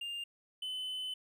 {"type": "tone pair in turn", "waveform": "triangle", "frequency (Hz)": [2804, 3028], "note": ["F7", "F#7"], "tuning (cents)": [6, 39], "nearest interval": "minor second", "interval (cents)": 133, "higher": "second", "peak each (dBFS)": [-36, -35], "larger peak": "second", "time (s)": [[0.01, 0.24], [0.62, 1.14]], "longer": "second", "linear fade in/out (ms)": 5, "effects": []}